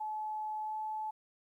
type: tone with pitch glide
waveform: sine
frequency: 859 to 864.5 Hz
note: A5 to A5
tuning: -42 to -31 cents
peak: -35 dBFS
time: 0-1.11 s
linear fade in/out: 10 ms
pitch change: +11 cents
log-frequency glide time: 0.62-0.75 s
effects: 12-bit